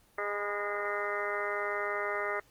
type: harmonic tone with a mistuned harmonic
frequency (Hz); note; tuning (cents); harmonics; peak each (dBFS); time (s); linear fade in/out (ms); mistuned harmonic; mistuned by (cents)
205.2; G#3; -21; 2 / 3 / 4 / 5 / 6 / 7 / 8 / 9 / 10; -37 / -38 / -43 / -44 / -37 / -40 / -49 / -38 / -40; 0.18-2.4; 5; 5; -48
effects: pink hiss -64 dBFS RMS until 2.5 s + Opus 24 kbps